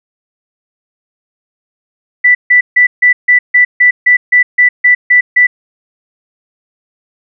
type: tone bursts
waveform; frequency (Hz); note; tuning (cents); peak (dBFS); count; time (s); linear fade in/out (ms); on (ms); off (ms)
sine; 1975.5; B6; 0; -3; 13; 2.24-5.47; 10; 110; 150
effects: none